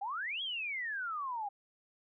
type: exponential two-way sweep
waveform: sine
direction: up then down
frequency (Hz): 754 to 3355 to 788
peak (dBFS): -35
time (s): 0.01-1.49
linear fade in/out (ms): 10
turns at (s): 0.42
effects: none